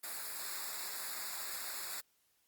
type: noise with comb filter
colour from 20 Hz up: white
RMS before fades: -42 dBFS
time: 0.03-2.01 s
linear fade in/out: 10 ms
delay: 0.33 ms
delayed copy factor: -0.85
effects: white hiss -75 dBFS RMS until 2.47 s + Opus 32 kbps